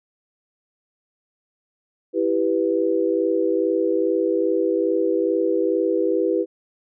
sine chord, E minor, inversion none, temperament equal, 329.6 / 392 / 493.9 Hz, E4 / G4 / B4, 0 / 0 / 0 cents, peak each -22 dBFS, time 2.13-6.46 s, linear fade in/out 50 ms, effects none

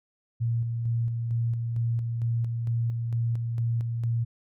sine tone with tremolo, 116.54 Hz, A#2, in tune, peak -23 dBFS, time 0.4-4.25 s, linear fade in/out 20 ms, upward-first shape square, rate 2.2 Hz, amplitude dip 35%, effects none

